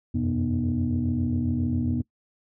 sine tone cluster, 86.7 / 94.1 / 126.9 / 242.5 / 304.7 Hz, F2 / F#2 / B2 / B3 / D#4, -12 / +30 / +47 / -31 / -36 cents, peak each -28 / -32 / -29 / -25 / -32 dBFS, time 0.14-2.02 s, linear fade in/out 10 ms, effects noise-tail reverb RT60 0.1 s tail -22 dB re dry + tanh soft clip ceiling -15 dBFS

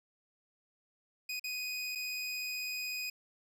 25% pulse tone with dropouts, 2494 Hz, D#7, 3 cents sharp, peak -32 dBFS, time 1.29-3.1 s, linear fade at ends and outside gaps 5 ms, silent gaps 1.396-1.44 / 1.952-1.955 s, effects none

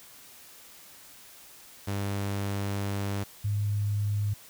sawtooth / sine tone pair in turn, 100 / 103.17 Hz, G2 / G#2, +35 / -11 cents, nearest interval minor second, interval 54 cents, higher second, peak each -25 / -25 dBFS, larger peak neither, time 1.87-3.24 / 3.44-4.34 s, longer first, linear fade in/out 10 ms, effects white hiss -51 dBFS RMS until 4.49 s

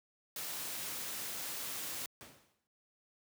white noise, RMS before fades -41 dBFS, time 0.36-2.06 s, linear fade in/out 2 ms
pink noise with exponential decay, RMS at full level -49 dBFS, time 2.21-2.67 s, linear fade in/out 0 ms, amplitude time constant 100 ms
effects high-pass 100 Hz 12 dB/octave

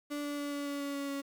35% pulse tone with pitch steps, 291.4 / 289.6 / 287.7 / 285.9 / 284.1 / 282.3 / 280.5 / 278.7 Hz, D4 / D4 / D4 / D4 / C#4 / C#4 / C#4 / C#4, -13 / -24 / -36 / -46 / +43 / +32 / +21 / +9 cents, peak -33 dBFS, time 0.1-1.22 s, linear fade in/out 20 ms, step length 140 ms, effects 10-bit

